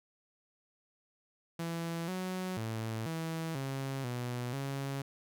sawtooth tone with pitch steps, 167.1 / 185 / 111.8 / 162.8 / 135.5 / 122.6 / 137.6 Hz, E3 / F#3 / A2 / E3 / C#3 / B2 / C#3, +24 / 0 / +28 / -21 / -39 / -12 / -12 cents, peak -31 dBFS, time 1.59-5.02 s, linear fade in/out 5 ms, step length 490 ms, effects none

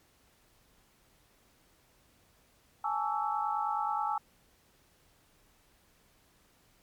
sine chord, A major seventh, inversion third, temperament equal with one note detuned, 830.6 / 880 / 1136 / 1318.5 Hz, G#5 / A5 / C#6 / E6, 0 / 0 / +42 / 0 cents, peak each -33 / -34 / -38 / -35 dBFS, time 2.84-4.18 s, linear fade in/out 5 ms, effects pink hiss -66 dBFS RMS until 6.82 s + MP3 96 kbps

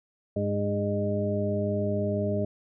harmonic tone with a mistuned harmonic, 102.2 Hz, G#2, 27 cents flat, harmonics 1 / 2 / 3 / 4 / 6, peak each -30 / -30 / -37 / -32 / -30 dBFS, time 0.36-2.45 s, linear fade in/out 5 ms, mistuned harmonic 3, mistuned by -22 cents, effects none

